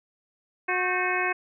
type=harmonic tone with a mistuned harmonic; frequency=364.1 Hz; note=F#4; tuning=28 cents flat; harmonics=1 / 2 / 3 / 4 / 5 / 6 / 7; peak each=-31 / -31 / -31 / -31 / -31 / -31 / -31 dBFS; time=0.68-1.33 s; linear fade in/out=10 ms; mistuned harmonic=4; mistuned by=+110 cents; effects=none